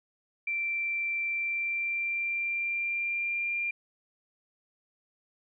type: tone with pitch glide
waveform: sine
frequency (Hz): 2349 to 2390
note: D7 to D7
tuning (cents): 0 to +30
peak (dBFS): -28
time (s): 0.47-3.71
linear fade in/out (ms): 5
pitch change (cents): +30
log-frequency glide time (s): 1.29-3.56
effects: none